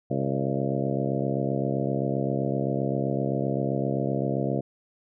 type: harmonic tone with a mistuned harmonic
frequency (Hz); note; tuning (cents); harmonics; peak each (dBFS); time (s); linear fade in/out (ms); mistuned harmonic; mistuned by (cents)
67.7; C#2; -40; 2 / 3 / 4 / 5 / 6 / 7 / 8 / 9 / 10; -29 / -31 / -32 / -33 / -34 / -34 / -35 / -36 / -36; 0.1-4.61; 10; 8; +43
effects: none